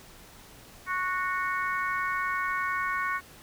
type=harmonic tone; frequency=368.4 Hz; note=F#4; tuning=7 cents flat; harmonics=3 / 4 / 5 / 6; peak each=-30 / -32 / -34 / -36 dBFS; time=0.86-3.21 s; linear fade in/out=50 ms; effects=pink hiss -51 dBFS RMS until 3.42 s